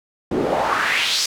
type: noise with band-pass filter sweep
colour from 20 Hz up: pink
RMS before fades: -20 dBFS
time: 0.31-1.26 s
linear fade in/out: 5 ms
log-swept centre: 300 to 5700 Hz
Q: 2.5
effects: none